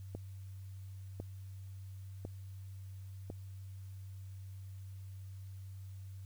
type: click train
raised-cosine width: 2 ms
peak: -29 dBFS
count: 4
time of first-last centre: 0.15-3.301 s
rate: 0.952 Hz
effects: added 96 Hz sine -45 dBFS peak until 6.25 s + white hiss -68 dBFS RMS until 6.25 s

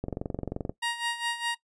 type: click train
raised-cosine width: 2 ms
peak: -18 dBFS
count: 16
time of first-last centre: 0.04-0.695 s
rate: 22.9 Hz
type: tone with tremolo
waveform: 15% pulse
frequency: 940 Hz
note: A#5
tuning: 14 cents sharp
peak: -20 dBFS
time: 0.82-1.55 s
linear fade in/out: 10 ms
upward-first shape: sine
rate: 4.9 Hz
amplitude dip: 75%
effects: noise-tail reverb RT60 0.1 s tail -18 dB re dry + resampled to 22050 Hz

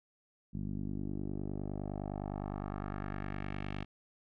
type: tone with low-pass filter sweep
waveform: 10% pulse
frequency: 49.77 Hz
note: G1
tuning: 27 cents sharp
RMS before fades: -39 dBFS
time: 0.53-3.85 s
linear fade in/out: 20 ms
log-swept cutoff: 200 to 3000 Hz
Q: 1.8
effects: none

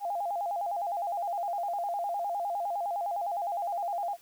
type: tone with vibrato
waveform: sine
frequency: 749 Hz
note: F#5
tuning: 21 cents sharp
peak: -29 dBFS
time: 0-4.17 s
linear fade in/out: 50 ms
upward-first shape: square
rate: 9.8 Hz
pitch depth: 140 cents each way
effects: white hiss -59 dBFS RMS until 4.21 s

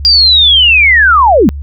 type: linear sweep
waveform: sine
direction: down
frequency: 4832 to 171 Hz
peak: -3 dBFS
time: 0.05-1.49 s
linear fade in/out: 0 ms
effects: added 71 Hz sine -18 dBFS peak until 1.62 s

